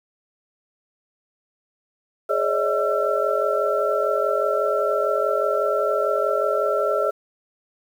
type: tone cluster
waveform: sine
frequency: 418.2 / 547 / 593 / 638 / 1346 Hz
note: G#4 / C#5 / D5 / D#5 / E6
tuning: +12 / -23 / +17 / +43 / +36 cents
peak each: -25 dBFS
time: 2.29-7.11 s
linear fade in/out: 10 ms
effects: 8-bit